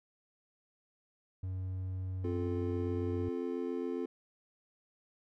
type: tone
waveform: triangle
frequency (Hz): 93.2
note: F#2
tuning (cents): +13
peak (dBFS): -33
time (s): 1.43-3.29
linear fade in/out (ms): 5
type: chord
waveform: triangle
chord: F major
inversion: second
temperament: just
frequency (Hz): 261.9 / 349.2 / 436.5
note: C4 / F4 / A4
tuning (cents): +2 / 0 / -14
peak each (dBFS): -36 / -36 / -37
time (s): 2.24-4.06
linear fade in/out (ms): 5
effects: none